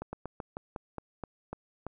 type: slowing click train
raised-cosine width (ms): 1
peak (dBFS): -23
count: 10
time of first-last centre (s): 0.02-1.866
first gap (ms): 110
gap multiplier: 1.15
effects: none